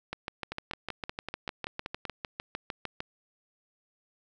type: two click trains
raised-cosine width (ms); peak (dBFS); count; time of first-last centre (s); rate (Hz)
0.3; -19 / -18; 9 / 20; 0.52-2.053 / 0.13-3.004; 5.22 / 6.61
effects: none